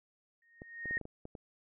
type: tone with exponential growth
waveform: sine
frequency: 1856 Hz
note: A#6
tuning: 8 cents flat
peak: -29 dBFS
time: 0.42-0.98 s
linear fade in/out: 2 ms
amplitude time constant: 120 ms
type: clicks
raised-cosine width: 2 ms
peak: -32 dBFS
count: 8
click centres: 0.619 / 0.857 / 0.91 / 0.971 / 1.013 / 1.054 / 1.254 / 1.352 s
effects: none